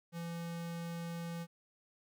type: tone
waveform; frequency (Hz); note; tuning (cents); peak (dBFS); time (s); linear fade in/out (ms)
square; 169; E3; +43; -40; 0.12-1.47; 50
effects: 13-bit